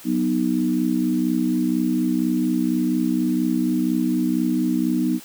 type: chord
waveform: sine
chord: B major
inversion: second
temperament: equal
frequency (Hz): 185 / 246.9 / 311.1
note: F#3 / B3 / D#4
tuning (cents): 0 / 0 / 0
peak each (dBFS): -25 / -21 / -22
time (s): 0.04-5.2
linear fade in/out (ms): 50
effects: white hiss -43 dBFS RMS until 5.24 s + high-pass 80 Hz 12 dB/octave